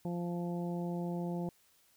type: harmonic tone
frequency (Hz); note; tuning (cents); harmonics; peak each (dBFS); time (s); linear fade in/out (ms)
173.8; F3; -8; 1 / 2 / 3 / 4 / 5; -35 / -41 / -45 / -47 / -49; 0.05-1.49; 2
effects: white hiss -68 dBFS RMS until 1.96 s